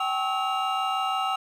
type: tone cluster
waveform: triangle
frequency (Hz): 767 / 833 / 1097 / 1295 / 2801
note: G5 / G#5 / C#6 / E6 / F7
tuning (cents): -38 / +5 / -18 / -31 / +4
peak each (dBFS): -26 / -34 / -35 / -26 / -32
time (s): 0-1.36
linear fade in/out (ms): 5
effects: none